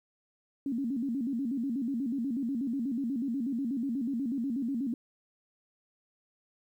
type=tone with vibrato; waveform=sine; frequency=253.4 Hz; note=B3; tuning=45 cents sharp; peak=-29 dBFS; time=0.66-4.94 s; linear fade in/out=2 ms; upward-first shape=square; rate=8.2 Hz; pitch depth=160 cents each way; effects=11-bit

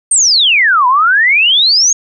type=exponential two-way sweep; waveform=sine; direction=down then up; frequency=8960 to 967 to 6670 Hz; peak=-6 dBFS; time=0.11-1.93 s; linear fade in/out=5 ms; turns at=0.87 s; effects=none

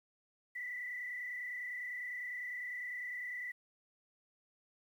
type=tone with frequency modulation; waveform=sine; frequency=1975.5 Hz; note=B6; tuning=in tune; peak=-39 dBFS; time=0.55-3.52 s; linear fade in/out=10 ms; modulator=29.9 Hz; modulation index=1.5; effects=11-bit

